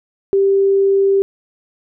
sine tone, 392.6 Hz, G4, 3 cents sharp, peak -10 dBFS, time 0.33-1.22 s, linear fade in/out 0 ms, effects none

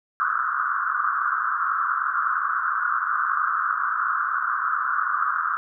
white band-pass noise, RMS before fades -24 dBFS, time 0.2-5.57 s, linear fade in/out 0 ms, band 1100 to 1500 Hz, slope 96 dB/octave, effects none

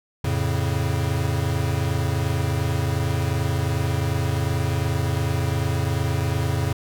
square chord, F augmented, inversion none, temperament equal, 87.31 / 110 / 138.59 Hz, F2 / A2 / C#3, 0 / 0 / 0 cents, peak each -26 dBFS, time 0.24-6.73 s, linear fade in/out 5 ms, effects none

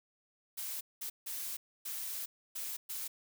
blue noise bursts at uneven times, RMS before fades -40 dBFS, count 6, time 0.57-0.81 / 1.01-1.1 / 1.26-1.57 / 1.85-2.26 / 2.55-2.77 / 2.89-3.08 s, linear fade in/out 10 ms, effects none

